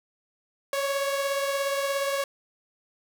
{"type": "beating tone pair", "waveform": "sawtooth", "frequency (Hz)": [553, 570], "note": ["C#5", "C#5"], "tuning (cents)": [-4, 48], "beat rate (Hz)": 17, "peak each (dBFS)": [-22, -30], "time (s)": [0.73, 2.24], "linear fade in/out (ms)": 2, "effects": []}